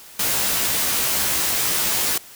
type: noise with comb filter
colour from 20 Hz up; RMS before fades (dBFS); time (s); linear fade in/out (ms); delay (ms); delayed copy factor
white; -21; 0.19-2.18; 5; 15; +0.7
effects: white hiss -43 dBFS RMS until 2.35 s